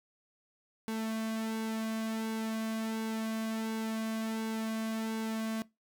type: tone with flanger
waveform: sawtooth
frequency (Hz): 221.9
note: A3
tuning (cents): +15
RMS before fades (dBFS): -35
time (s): 0.88-5.62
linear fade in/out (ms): 0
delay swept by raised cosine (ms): 1.6 to 2.38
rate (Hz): 1.4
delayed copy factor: -0.6
effects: noise-tail reverb RT60 0.2 s tail -20 dB re dry